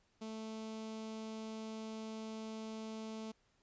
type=tone with notch filter; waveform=sawtooth; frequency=220 Hz; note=A3; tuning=in tune; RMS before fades=-45 dBFS; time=0.21-3.32 s; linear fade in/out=10 ms; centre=1700 Hz; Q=1.5; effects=pink hiss -75 dBFS RMS until 3.62 s + resampled to 16000 Hz